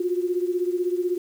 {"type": "beating tone pair", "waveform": "sine", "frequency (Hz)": [353.4, 369.4], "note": ["F4", "F#4"], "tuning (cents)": [21, -3], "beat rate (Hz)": 16, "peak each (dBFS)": [-23, -27], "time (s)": [0, 1.18], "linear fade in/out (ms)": 5, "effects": ["8-bit"]}